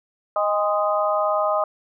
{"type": "harmonic tone with a mistuned harmonic", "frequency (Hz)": 207.7, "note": "G#3", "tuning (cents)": 0, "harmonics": [3, 4, 5, 6], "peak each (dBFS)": [-21, -26, -27, -24], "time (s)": [0.36, 1.64], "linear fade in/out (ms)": 2, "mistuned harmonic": 4, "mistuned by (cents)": -38, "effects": []}